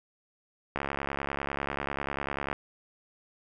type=click train; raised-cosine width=0.5 ms; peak=-16 dBFS; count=125; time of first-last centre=0.76-2.529 s; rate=70.1 Hz; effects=none